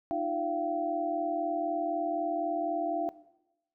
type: tone cluster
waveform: sine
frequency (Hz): 306.3 / 346.2 / 682 / 766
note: D#4 / F4 / F5 / G5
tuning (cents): -27 / -15 / -41 / -40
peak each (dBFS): -35 / -38 / -31 / -37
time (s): 0.11-3.09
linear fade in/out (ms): 0
effects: noise-tail reverb RT60 0.9 s tail -17 dB re dry